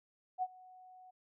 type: tone with ADSR envelope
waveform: sine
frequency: 740 Hz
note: F#5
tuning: in tune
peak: -30 dBFS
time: 0.38-1.11 s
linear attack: 44 ms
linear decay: 44 ms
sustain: -24 dB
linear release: 12 ms
effects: none